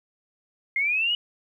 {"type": "linear sweep", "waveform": "sine", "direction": "up", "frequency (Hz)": [2100, 2960], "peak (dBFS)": -21, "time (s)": [0.76, 1.15], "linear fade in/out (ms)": 2, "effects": ["10-bit"]}